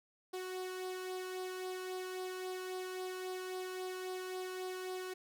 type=tone with flanger; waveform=sawtooth; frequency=370 Hz; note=F#4; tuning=in tune; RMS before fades=-42 dBFS; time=0.33-5.14 s; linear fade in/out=10 ms; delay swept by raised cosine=0.21 to 0.74 ms; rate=3.7 Hz; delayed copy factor=+0.5; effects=none